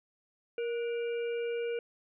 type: harmonic tone with a mistuned harmonic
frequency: 469.8 Hz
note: A#4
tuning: 13 cents sharp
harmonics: 1 / 3 / 5 / 6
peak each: -31 / -47 / -46 / -50 dBFS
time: 0.58-1.79 s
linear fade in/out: 2 ms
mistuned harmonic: 3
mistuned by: +67 cents
effects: none